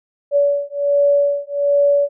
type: beating tone pair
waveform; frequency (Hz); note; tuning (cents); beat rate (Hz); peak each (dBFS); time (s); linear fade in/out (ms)
sine; 570 / 571.3; C#5 / D5; +48 / -48; 1.3; -16; 0.31-2.09; 50
effects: none